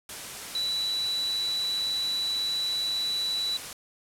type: tone in noise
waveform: sine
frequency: 3951 Hz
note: B7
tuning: in tune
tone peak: -26 dBFS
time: 0.55-3.57 s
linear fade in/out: 2 ms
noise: white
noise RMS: -38 dBFS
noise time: 0.09-3.73 s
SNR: +9 dB
effects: low-pass 11000 Hz 12 dB/octave